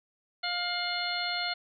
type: harmonic tone with a mistuned harmonic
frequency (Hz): 706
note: F5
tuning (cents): +19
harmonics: 1 / 2 / 3 / 4 / 5 / 6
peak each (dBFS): -36 / -36 / -36 / -39 / -39 / -34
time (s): 0.43-1.54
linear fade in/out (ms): 10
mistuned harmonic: 4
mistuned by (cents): +71
effects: none